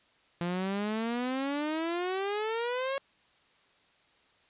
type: exponential sweep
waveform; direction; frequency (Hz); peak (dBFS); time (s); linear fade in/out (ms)
sawtooth; up; 170.8 to 554.4; -26; 0.41-2.98; 0
effects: white hiss -65 dBFS RMS until 4.49 s + resampled to 8000 Hz